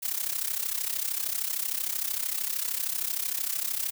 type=noise with amplitude modulation; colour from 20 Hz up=blue; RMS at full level=-27 dBFS; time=0.02-3.91 s; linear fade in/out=20 ms; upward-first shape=sine; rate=33.1 Hz; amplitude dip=80%; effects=none